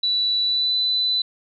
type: tone with pitch glide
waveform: sine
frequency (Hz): 3951 to 3997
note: B7 to B7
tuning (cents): 0 to +20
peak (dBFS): -18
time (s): 0.03-1.22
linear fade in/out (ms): 5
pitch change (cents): +20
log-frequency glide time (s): 0.44-0.75
effects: none